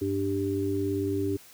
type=harmonic tone; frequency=98 Hz; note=G2; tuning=in tune; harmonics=1 / 3 / 4; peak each=-32 / -29 / -29 dBFS; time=0.01-1.37 s; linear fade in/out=10 ms; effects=white hiss -52 dBFS RMS until 1.53 s + high-pass 60 Hz 12 dB/octave